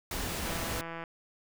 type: noise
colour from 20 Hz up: pink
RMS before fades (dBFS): -35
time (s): 0.11-0.81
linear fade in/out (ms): 2
type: click train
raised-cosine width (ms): 0.5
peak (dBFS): -25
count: 97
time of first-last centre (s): 0.46-1.038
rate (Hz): 166
effects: none